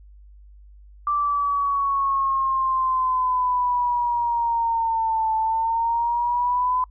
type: exponential two-way sweep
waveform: sine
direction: down then up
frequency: 1174.7 to 880 to 1014 Hz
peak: -19 dBFS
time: 1.07-6.84 s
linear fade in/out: 2 ms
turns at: 5.35 s
effects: noise-tail reverb RT60 0.1 s tail -26 dB re dry + added 50 Hz sine -44 dBFS peak until 6.9 s